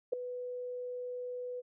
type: tone with ADSR envelope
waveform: sine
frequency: 495.4 Hz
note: B4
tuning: 5 cents sharp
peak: -24 dBFS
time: 0.12-1.62 s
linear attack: 13 ms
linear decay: 3 ms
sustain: -13 dB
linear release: 29 ms
effects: none